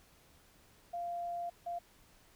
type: tone bursts at uneven times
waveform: sine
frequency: 694 Hz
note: F5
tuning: 11 cents flat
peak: -36 dBFS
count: 2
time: 0.93-1.5 / 1.66-1.79 s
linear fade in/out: 10 ms
effects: pink hiss -64 dBFS RMS until 2.35 s